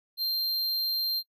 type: tone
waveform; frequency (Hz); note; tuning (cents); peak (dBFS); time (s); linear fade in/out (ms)
square; 4171; C8; -6; -27; 0.17-1.23; 50
effects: noise-tail reverb RT60 0.1 s tail -22 dB re dry